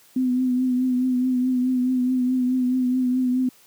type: tone with vibrato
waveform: sine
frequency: 253.3 Hz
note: B3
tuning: 44 cents sharp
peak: -18 dBFS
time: 0.16-3.49 s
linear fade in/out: 5 ms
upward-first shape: triangle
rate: 4.7 Hz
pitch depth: 41 cents each way
effects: white hiss -54 dBFS RMS until 3.66 s + high-pass 100 Hz 12 dB/octave